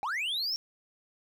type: linear sweep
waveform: triangle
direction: up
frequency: 744 to 5588 Hz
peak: -28 dBFS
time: 0.03-0.56 s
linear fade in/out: 0 ms
effects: none